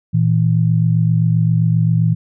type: tone pair together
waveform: sine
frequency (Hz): 115 / 162.63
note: A#2 / E3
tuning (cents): -23 / -23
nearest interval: tritone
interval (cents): 600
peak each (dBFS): -14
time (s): 0.13-2.15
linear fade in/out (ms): 20
effects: none